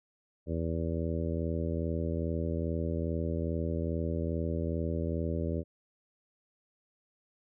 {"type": "harmonic tone", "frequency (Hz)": 82.41, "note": "E2", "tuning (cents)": 0, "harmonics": [1, 2, 3, 4, 5, 6, 7], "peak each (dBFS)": [-33, -36, -38, -39, -40, -41, -41], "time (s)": [0.46, 5.64], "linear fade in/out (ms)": 50, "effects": []}